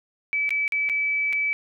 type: tone with dropouts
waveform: sine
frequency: 2300 Hz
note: D7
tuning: 37 cents flat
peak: -21 dBFS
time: 0.33-1.53 s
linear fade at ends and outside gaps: 0 ms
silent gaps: 0.492-0.506 / 0.679-0.722 / 0.89-0.897 / 1.327-1.331 s
effects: none